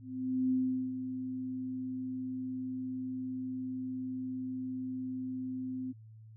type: tone with ADSR envelope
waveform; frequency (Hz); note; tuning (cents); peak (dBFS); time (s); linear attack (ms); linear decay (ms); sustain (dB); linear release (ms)
sine; 257.6; C4; -27; -26; 0-5.93; 510; 410; -9; 23
effects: added 110 Hz sine -50 dBFS peak until 6.36 s